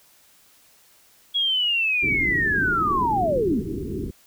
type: linear sweep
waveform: sine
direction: down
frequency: 3344 to 179.3 Hz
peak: -19 dBFS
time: 1.34-3.61 s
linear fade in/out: 20 ms
type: low-pass noise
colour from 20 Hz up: white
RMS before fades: -29 dBFS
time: 2.02-4.11 s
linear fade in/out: 10 ms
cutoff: 420 Hz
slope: 96 dB/octave
effects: white hiss -56 dBFS RMS until 4.26 s